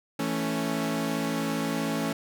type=chord; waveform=sawtooth; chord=A major; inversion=second; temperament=equal; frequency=164.81 / 220 / 277.2 Hz; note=E3 / A3 / C#4; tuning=0 / 0 / 0 cents; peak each=-29 / -27 / -26 dBFS; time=0.19-2.13 s; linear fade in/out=5 ms; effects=none